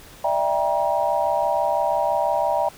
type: chord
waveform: sine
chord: E half-diminished seventh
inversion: third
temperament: just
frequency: 593.3 / 659.3 / 791.1 / 949.3 Hz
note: D5 / E5 / G5 / Bb5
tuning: +18 / 0 / +16 / +31 cents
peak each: -24 dBFS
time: 0.24-2.69 s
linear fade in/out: 5 ms
effects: pink hiss -45 dBFS RMS until 2.77 s